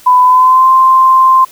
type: tone with pitch glide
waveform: sine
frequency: 1000 to 1045.5 Hz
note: B5 to C6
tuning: +21 to -2 cents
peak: -3 dBFS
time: 0.06-1.45 s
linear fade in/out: 10 ms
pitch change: +77 cents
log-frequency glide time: 0.22-0.68 s
effects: white hiss -39 dBFS RMS until 1.51 s